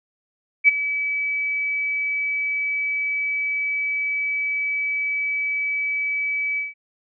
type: tone with ADSR envelope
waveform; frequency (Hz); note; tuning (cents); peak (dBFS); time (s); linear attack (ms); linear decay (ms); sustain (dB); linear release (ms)
sine; 2291; D7; -44; -7; 0.64-6.74; 42; 17; -14; 160
effects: none